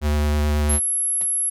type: tone with vibrato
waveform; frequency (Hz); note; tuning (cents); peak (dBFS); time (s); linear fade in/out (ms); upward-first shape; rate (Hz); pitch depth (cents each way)
square; 74.4; D2; +23; -18; 0.01-0.8; 50; sine; 9.2; 12
type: tone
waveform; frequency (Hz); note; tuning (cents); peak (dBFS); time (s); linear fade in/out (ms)
sine; 11175; F9; 0; -19; 0.69-1.5; 10
type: noise with exponential decay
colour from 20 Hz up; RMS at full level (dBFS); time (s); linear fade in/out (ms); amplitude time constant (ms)
pink; -35; 1.21-1.3; 2; 19
effects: none